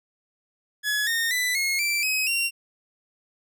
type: tone with pitch steps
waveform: sawtooth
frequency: 1695 / 1837.8 / 1992.6 / 2160 / 2342 / 2540 / 2754 Hz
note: G#6 / A#6 / B6 / C#7 / D7 / D#7 / F7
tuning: +35 / -25 / +15 / -45 / -5 / +35 / -25 cents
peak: -19 dBFS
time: 0.83-2.51 s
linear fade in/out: 50 ms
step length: 240 ms
effects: none